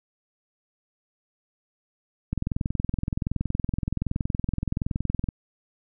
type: click train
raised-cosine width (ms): 5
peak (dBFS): -13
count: 64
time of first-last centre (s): 2.33-5.288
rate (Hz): 21.3
effects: none